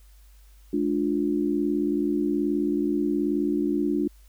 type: chord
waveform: sine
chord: D diminished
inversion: second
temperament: just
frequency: 211.4 / 293.7 / 352.4 Hz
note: Ab3 / D4 / F4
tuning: +31 / 0 / +16 cents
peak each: -29 / -24 / -27 dBFS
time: 0.73-4.08 s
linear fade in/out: 5 ms
effects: added 50 Hz sine -49 dBFS peak until 4.28 s + white hiss -62 dBFS RMS until 4.28 s